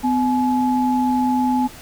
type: tone pair together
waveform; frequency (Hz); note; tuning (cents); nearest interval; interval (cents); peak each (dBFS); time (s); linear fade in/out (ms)
sine; 252.9 / 850.7; B3 / G#5; +41 / +41; octave + major sixth; 2100; -17 / -20; 0.03-1.68; 20
effects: pink hiss -40 dBFS RMS until 1.81 s